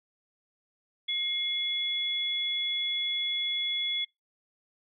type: tone pair together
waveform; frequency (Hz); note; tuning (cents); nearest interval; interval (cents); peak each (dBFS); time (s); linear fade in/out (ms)
sine; 2135 / 3392; C7 / G#7; +34 / +36; minor sixth; 802; -35 / -28; 1.08-4.05; 10
effects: noise-tail reverb RT60 0.2 s tail -26 dB re dry